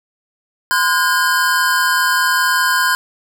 square tone cluster, 1027 / 1446 / 1611 Hz, C6 / F#6 / G6, -33 / -40 / +47 cents, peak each -18 dBFS, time 0.71-2.95 s, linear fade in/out 0 ms, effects none

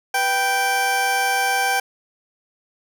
20% pulse tone pair together, 492.6 / 782 Hz, B4 / G5, -5 / -4 cents, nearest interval minor sixth, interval 801 cents, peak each -24 / -13 dBFS, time 0.14-1.8 s, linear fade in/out 5 ms, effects none

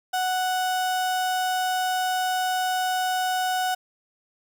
35% pulse tone, 740 Hz, F#5, in tune, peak -21 dBFS, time 0.13-3.75 s, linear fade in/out 10 ms, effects 10-bit

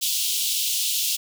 pink high-pass noise, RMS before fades -24 dBFS, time 0.01-1.17 s, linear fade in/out 20 ms, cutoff 2900 Hz, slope 48 dB/octave, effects none

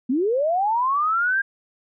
sine linear sweep, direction up, 233.1 to 1622 Hz, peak -18 dBFS, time 0.09-1.42 s, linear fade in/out 10 ms, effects none

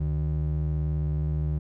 triangle ring-modulated tone, 111 Hz, A2, 16 cents sharp, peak -19 dBFS, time 0-1.59 s, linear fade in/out 10 ms, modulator 39.5 Hz, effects none

